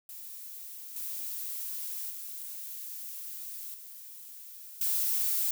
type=noise with level steps; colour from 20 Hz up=violet; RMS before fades=-44 / -37 / -41 / -47 / -29 dBFS; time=0.09-5.51 s; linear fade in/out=2 ms; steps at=0.96 / 2.1 / 3.74 / 4.81 s; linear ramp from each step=2 ms; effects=none